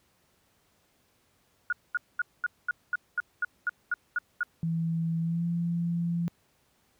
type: tone bursts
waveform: sine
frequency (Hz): 1444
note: F#6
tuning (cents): -43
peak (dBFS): -24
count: 12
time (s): 1.7-4.432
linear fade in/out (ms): 2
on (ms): 26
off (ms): 220
type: tone with pitch glide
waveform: sine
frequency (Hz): 164.81 to 170.43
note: E3 to F3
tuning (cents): 0 to -42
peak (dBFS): -26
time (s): 4.63-6.28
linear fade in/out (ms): 0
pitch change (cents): +58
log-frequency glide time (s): 5.21-5.45
effects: pink hiss -68 dBFS RMS until 6.99 s + high-pass 60 Hz 12 dB/octave